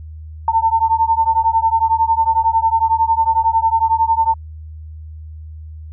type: beating tone pair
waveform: sine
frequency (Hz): 895 / 906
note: A5 / A#5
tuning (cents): +29 / -50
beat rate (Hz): 11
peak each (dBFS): -15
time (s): 0.48-4.34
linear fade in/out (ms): 2
effects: added 78 Hz sine -30 dBFS peak until 5.92 s